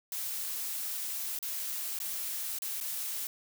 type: noise with dropouts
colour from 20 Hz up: blue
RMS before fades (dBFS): -36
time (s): 0.12-3.27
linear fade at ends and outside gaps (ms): 1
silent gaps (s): 1.389-1.427 / 1.989-2.001 / 2.587-2.62 / 2.802-2.81
effects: none